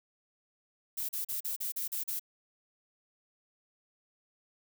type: noise bursts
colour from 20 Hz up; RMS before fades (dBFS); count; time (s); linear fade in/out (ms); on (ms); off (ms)
violet; -35; 8; 0.97-2.196; 10; 120; 38
effects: none